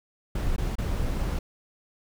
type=noise with dropouts; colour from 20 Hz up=brown; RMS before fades=-27 dBFS; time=0.35-1.39 s; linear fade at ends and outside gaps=5 ms; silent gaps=0.563-0.58 / 0.755-0.783 s; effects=none